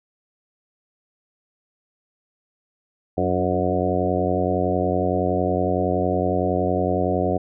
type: harmonic tone with a mistuned harmonic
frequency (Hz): 90.8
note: F#2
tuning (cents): -32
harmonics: 1 / 2 / 3 / 4 / 5 / 6 / 7 / 8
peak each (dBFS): -27 / -27 / -27 / -27 / -27 / -27 / -27 / -27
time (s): 3.17-7.38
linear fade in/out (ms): 10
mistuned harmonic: 3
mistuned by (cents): +39
effects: none